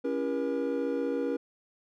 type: chord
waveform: triangle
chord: C# diminished seventh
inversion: none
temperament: just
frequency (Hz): 277.2 / 332.6 / 399.1 / 479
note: C#4 / E4 / G4 / Bb4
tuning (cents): 0 / +16 / +31 / +47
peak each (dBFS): -30 / -35 / -35 / -29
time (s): 0.04-1.37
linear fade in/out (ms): 10
effects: none